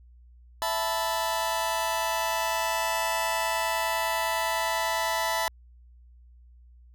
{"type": "chord", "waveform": "sawtooth", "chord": "E suspended fourth", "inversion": "none", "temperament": "just", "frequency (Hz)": [659.3, 879, 988.9], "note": ["E5", "A5", "B5"], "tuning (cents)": [0, -2, 2], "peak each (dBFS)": [-27, -26, -26], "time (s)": [0.62, 5.48], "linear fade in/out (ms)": 0, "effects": ["added 60 Hz sine -50 dBFS peak until 6.94 s"]}